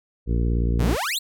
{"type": "harmonic tone", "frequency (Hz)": 58.27, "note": "A#1", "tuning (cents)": 0, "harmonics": [1, 2, 3, 4, 5, 6, 7, 8], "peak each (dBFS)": [-20, -26, -30, -32, -34, -36, -37, -38], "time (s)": [0.26, 0.97], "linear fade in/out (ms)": 50}
{"type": "exponential sweep", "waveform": "sawtooth", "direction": "up", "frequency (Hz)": [100, 4435], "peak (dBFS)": -20, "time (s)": [0.79, 1.19], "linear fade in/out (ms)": 10}
{"effects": []}